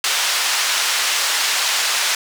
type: band-pass noise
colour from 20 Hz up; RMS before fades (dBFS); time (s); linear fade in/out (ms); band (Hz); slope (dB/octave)
white; -19; 0.04-2.15; 2; 900 to 5800; 12
effects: none